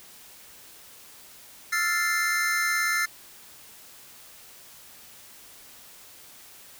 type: chord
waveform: square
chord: F major seventh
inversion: third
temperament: equal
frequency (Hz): 1318.5 / 1396.9 / 1760 / 2093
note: E6 / F6 / A6 / C7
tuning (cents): 0 / 0 / 0 / 0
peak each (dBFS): -33 / -31 / -28 / -28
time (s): 1.72-3.06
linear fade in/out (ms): 10
effects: white hiss -49 dBFS RMS until 6.79 s